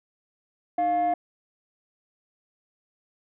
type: tone pair together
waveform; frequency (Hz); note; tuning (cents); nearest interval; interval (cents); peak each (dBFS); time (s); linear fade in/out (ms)
sine; 309.5 / 704; D#4 / F5; -9 / +14; octave + major second; 1423; -29 / -19; 0.78-1.14; 5
effects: tanh soft clip ceiling -19 dBFS